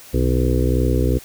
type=harmonic tone; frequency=62.5 Hz; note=B1; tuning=21 cents sharp; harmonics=1 / 2 / 4 / 5 / 6 / 7 / 8; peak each=-18 / -21 / -24 / -25 / -26 / -26 / -27 dBFS; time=0.13-1.19 s; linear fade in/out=20 ms; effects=white hiss -42 dBFS RMS until 1.24 s